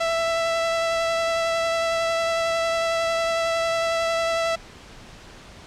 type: tone with vibrato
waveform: sawtooth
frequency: 663 Hz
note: E5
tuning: 10 cents sharp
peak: -17 dBFS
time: 0-4.56 s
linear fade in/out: 10 ms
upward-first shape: triangle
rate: 11 Hz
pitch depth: 13 cents each way
effects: pink hiss -44 dBFS RMS until 5.66 s + low-pass 6000 Hz 12 dB/octave